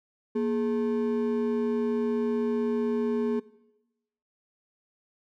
triangle ring-modulated tone, 328.1 Hz, E4, 8 cents flat, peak -19 dBFS, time 0.35-3.4 s, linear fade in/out 10 ms, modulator 92.3 Hz, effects noise-tail reverb RT60 0.9 s tail -19 dB re dry

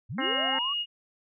sine linear sweep, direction up, 83.3 to 1174.7 Hz, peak -32 dBFS, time 0.09-0.74 s, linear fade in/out 20 ms
harmonic tone, 265.1 Hz, C4, 23 cents sharp, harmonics 1 / 2 / 3 / 4 / 5 / 6 / 7 / 8, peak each -37 / -37 / -37 / -37 / -37 / -37 / -37 / -37 dBFS, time 0.18-0.59 s, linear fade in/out 5 ms
sine tone, 2866 Hz, F7, 44 cents sharp, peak -27 dBFS, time 0.2-0.86 s, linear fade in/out 50 ms
effects none

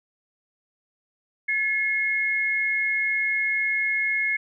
sine tone pair together, 1718 / 2162 Hz, A6 / C#7, -42 / -44 cents, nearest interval major third, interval 398 cents, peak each -28 / -22 dBFS, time 1.48-4.37 s, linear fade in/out 10 ms, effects none

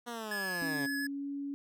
10% pulse linear sweep, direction down, 242.8 to 135.1 Hz, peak -30 dBFS, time 0.06-0.87 s, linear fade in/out 20 ms
square tone with vibrato, 1696 Hz, G#6, 36 cents sharp, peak -35 dBFS, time 0.31-1.07 s, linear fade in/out 5 ms, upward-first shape sine, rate 8.7 Hz, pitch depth 12 cents each way
sine tone with pitch glide, 277.2 to 281.4 Hz, C#4 to C#4, 0 to +26 cents, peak -35 dBFS, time 0.62-1.54 s, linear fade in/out 0 ms, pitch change +26 cents, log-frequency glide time 0.9-1.28 s
effects none

